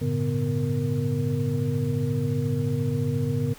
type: tone cluster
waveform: sine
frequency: 99.8 / 114.1 / 142.6 / 248.7 / 465 Hz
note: G2 / A#2 / C#3 / B3 / A#4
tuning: +32 / -37 / +49 / +12 / -4 cents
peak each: -32 / -28 / -26 / -30 / -32 dBFS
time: 0.01-3.54 s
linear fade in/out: 10 ms
effects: pink hiss -47 dBFS RMS until 3.58 s